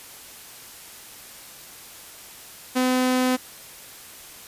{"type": "tone", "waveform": "sawtooth", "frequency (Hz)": 254.5, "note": "C4", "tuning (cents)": -48, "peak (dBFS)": -15, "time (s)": [2.75, 3.37], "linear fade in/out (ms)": 20, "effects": ["white hiss -43 dBFS RMS until 4.47 s", "resampled to 32000 Hz"]}